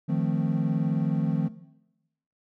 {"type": "chord", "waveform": "triangle", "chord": "F dominant seventh", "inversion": "third", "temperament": "equal", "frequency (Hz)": [155.56, 174.61, 220, 261.6], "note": ["Eb3", "F3", "A3", "C4"], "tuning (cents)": [0, 0, 0, 0], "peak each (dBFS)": [-24, -25, -29, -30], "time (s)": [0.08, 1.49], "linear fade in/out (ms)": 20, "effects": ["noise-tail reverb RT60 0.9 s tail -17 dB re dry", "tanh soft clip ceiling -12 dBFS"]}